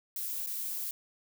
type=noise with dropouts; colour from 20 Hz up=violet; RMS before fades=-36 dBFS; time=0.16-0.91 s; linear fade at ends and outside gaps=2 ms; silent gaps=0.463-0.47 s; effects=none